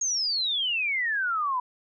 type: exponential sweep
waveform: sine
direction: down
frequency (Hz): 6645 to 975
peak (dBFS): -24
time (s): 0.01-1.6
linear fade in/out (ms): 5
effects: none